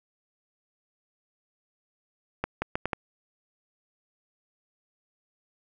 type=accelerating click train; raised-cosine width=0.5 ms; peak=-12 dBFS; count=5; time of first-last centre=2.44-2.932 s; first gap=180 ms; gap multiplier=0.75; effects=none